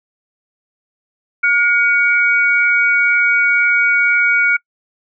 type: tone pair together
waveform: sine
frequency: 1433 / 2249 Hz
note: F6 / C#7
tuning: +44 / +24 cents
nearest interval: minor sixth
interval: 780 cents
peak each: -13 dBFS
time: 1.43-4.57 s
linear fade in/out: 10 ms
effects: noise-tail reverb RT60 0.1 s tail -26 dB re dry